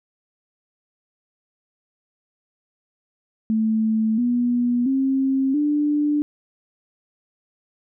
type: tone with pitch steps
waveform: sine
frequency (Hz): 220 / 242.7 / 267.7 / 295.4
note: A3 / B3 / C4 / D4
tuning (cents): 0 / -30 / +40 / +10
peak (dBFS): -17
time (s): 3.5-6.22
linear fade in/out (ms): 0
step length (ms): 680
effects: none